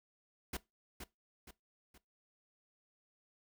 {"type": "noise with echo", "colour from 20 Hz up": "pink", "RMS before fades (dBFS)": -40, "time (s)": [0.53, 0.57], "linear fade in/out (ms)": 5, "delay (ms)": 470, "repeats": 3, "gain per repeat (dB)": -7, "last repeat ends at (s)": 1.98, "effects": ["noise-tail reverb RT60 0.2 s tail -20 dB re dry"]}